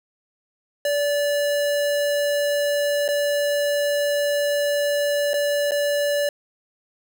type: tone with dropouts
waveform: square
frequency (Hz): 579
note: D5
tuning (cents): -25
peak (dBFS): -20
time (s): 0.85-6.29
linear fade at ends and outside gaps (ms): 2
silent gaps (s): 3.08-3.087 / 5.334-5.34 / 5.71-5.718
effects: none